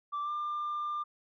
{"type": "tone with pitch glide", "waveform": "sine", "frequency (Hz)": [1168, 1195.3], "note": ["D6", "D6"], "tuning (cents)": [-10, 30], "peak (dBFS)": -30, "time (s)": [0.12, 1.04], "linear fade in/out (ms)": 20, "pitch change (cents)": 40, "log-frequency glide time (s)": [0.22, 0.31], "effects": ["tanh soft clip ceiling -30 dBFS"]}